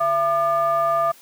triangle ring-modulated tone, 264.6 Hz, C4, 20 cents sharp, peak -12 dBFS, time 0-1.12 s, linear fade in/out 10 ms, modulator 937 Hz, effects white hiss -49 dBFS RMS until 1.21 s + high-pass 150 Hz 12 dB/octave

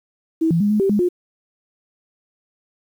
sine tone with pitch steps, 323.6 / 167.2 / 205.6 / 211.7 / 389.9 / 206.9 / 356.3 Hz, E4 / E3 / G#3 / G#3 / G4 / G#3 / F4, -32 / +25 / -17 / +33 / -9 / -6 / +35 cents, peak -14 dBFS, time 0.41-1.089 s, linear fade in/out 10 ms, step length 97 ms, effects 8-bit

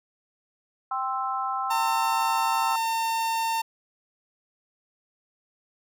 sine chord, C major, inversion second, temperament equal, 784 / 1046.5 / 1318.5 Hz, G5 / C6 / E6, 0 / 0 / 0 cents, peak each -30 dBFS, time 0.91-2.76 s, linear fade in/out 5 ms
45% pulse tone, 906 Hz, A#5, 50 cents flat, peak -24 dBFS, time 1.7-3.62 s, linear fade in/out 10 ms
effects none

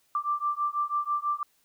sine beating tone pair, 1174.7 / 1180.8 Hz, D6 / D6, 0 / +9 cents, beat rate 6.1 Hz, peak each -29 dBFS, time 0.15-1.43 s, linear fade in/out 2 ms, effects white hiss -68 dBFS RMS until 1.64 s

